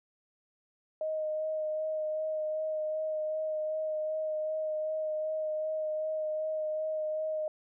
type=tone with vibrato; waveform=sine; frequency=622 Hz; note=D#5; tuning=1 cent flat; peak=-30 dBFS; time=1.01-7.48 s; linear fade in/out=2 ms; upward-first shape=sine; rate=2.6 Hz; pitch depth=15 cents each way; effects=none